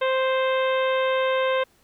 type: harmonic tone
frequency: 523.3 Hz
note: C5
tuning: in tune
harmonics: 1 / 2 / 3 / 4 / 5 / 6 / 7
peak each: -21 / -27 / -31 / -33 / -35 / -37 / -38 dBFS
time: 0.01-1.64 s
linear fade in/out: 10 ms
effects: pink hiss -61 dBFS RMS until 1.83 s